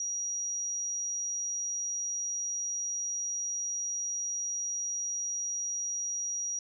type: tone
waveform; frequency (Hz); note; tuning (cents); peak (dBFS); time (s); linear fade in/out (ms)
sine; 5750; F8; +50; -31; 0-6.59; 2
effects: none